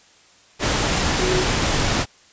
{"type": "tone in noise", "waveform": "sine", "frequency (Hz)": 369, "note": "F#4", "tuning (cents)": -5, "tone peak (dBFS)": -20, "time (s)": [1.18, 1.45], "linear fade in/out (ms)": 50, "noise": "pink", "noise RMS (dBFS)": -20, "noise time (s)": [0.59, 2.06], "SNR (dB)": -3, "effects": ["white hiss -52 dBFS RMS until 2.32 s", "resampled to 16000 Hz"]}